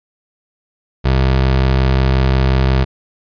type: tone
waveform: 25% pulse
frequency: 65.6 Hz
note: C2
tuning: 5 cents sharp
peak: -7 dBFS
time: 1.04-2.85 s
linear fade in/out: 20 ms
effects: resampled to 11025 Hz